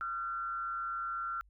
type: tone with frequency modulation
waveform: sine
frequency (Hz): 1366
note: F6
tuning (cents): -39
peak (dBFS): -34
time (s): 0.01-1.41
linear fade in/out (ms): 0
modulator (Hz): 132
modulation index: 0.56
effects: added 50 Hz sine -60 dBFS peak until 1.49 s